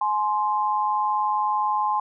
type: tone pair together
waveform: sine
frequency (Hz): 844.6 / 1046.5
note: G#5 / C6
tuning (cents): +29 / 0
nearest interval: major third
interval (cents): 371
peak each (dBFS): -23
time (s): 0.01-2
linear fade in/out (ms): 5
effects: none